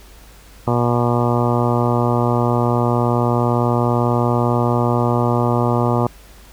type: harmonic tone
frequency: 120.3 Hz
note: B2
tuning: 45 cents flat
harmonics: 1 / 2 / 3 / 4 / 5 / 6 / 7 / 8 / 9 / 10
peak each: -18 / -21 / -23 / -24 / -25 / -26 / -26 / -27 / -28 / -28 dBFS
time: 0.67-6.07 s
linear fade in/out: 5 ms
effects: added 50 Hz sine -43 dBFS peak until 6.52 s + pink hiss -46 dBFS RMS until 6.52 s